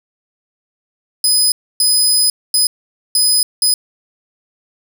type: tone bursts at uneven times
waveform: 20% pulse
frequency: 5010 Hz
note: D#8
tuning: 11 cents sharp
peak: -5 dBFS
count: 5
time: 1.24-1.52 / 1.8-2.3 / 2.54-2.67 / 3.15-3.43 / 3.62-3.74 s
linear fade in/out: 2 ms
effects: none